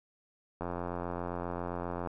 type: click train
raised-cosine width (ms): 1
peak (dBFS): -22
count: 129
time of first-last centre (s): 0.61-2.073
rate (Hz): 87.5
effects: none